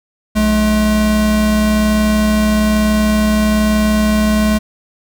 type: tone pair together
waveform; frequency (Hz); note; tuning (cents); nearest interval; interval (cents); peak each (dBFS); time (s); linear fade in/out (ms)
square; 60.2 / 213.7; B1 / G#3; -44 / +50; octave + minor seventh; 2194; -19 / -12; 0.35-4.59; 20
effects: none